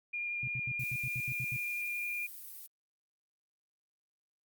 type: tone with vibrato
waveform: sine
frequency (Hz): 2412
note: D7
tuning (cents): +46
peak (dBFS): -34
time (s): 0.13-2.27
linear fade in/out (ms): 10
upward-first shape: sine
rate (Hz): 11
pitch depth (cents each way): 10
type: tone bursts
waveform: sine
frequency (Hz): 126.8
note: B2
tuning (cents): +46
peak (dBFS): -37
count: 10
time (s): 0.43-1.565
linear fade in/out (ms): 2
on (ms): 46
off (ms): 75
type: noise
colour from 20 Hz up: violet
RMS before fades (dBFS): -47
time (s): 0.79-2.67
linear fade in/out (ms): 10
effects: Opus 48 kbps